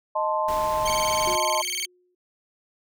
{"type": "chord", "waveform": "sine", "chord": "A diminished", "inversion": "second", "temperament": "equal", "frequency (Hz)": [622.3, 880, 1046.5], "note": ["Eb5", "A5", "C6"], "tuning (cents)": [0, 0, 0], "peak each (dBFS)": -26, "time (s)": [0.15, 1.62], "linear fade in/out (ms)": 10}
{"type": "noise", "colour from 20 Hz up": "pink", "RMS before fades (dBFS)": -36, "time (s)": [0.48, 1.36], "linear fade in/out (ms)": 5}
{"type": "tone with vibrato", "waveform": "20% pulse", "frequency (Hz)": 2659, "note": "E7", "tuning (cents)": 14, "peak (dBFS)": -21, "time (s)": [0.85, 1.86], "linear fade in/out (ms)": 10, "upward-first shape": "square", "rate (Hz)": 20, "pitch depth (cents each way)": 300}
{"type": "tone with exponential decay", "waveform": "sine", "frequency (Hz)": 360, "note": "F#4", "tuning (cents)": -47, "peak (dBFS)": -28, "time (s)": [1.27, 2.15], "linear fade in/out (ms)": 5, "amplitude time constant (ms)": 190}
{"effects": []}